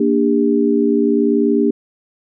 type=chord; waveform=sine; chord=G minor; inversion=first; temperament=equal with one note detuned; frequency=233.1 / 293.7 / 401.2 Hz; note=Bb3 / D4 / G4; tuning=0 / 0 / +40 cents; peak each=-16 dBFS; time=0-1.71 s; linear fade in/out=5 ms; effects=none